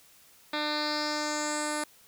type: tone with low-pass filter sweep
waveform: 10% pulse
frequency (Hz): 300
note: D4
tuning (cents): +37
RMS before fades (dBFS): -31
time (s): 0.53-1.84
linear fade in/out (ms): 5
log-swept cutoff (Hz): 3500 to 10000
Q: 4.1
effects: white hiss -58 dBFS RMS until 2.07 s